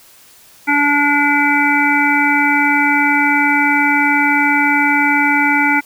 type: harmonic tone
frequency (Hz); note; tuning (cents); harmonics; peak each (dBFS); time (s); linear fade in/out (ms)
288.6; D4; -30; 1 / 3 / 5 / 7 / 8; -17 / -17 / -17 / -17 / -17; 0.67-5.81; 20
effects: white hiss -45 dBFS RMS until 5.85 s